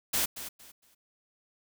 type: noise with echo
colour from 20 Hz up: white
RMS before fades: -28 dBFS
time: 0.13-0.26 s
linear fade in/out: 10 ms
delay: 230 ms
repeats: 3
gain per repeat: -12 dB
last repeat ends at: 0.95 s
effects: none